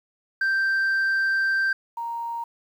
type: tone pair in turn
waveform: sine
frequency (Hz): 1568 / 932.3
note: G6 / A#5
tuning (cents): 0 / 0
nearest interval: major sixth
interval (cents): 900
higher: first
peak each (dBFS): -17 / -27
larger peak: first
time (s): 0.41-1.73 / 1.97-2.44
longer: first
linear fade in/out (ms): 5
effects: tanh soft clip ceiling -19 dBFS + 9-bit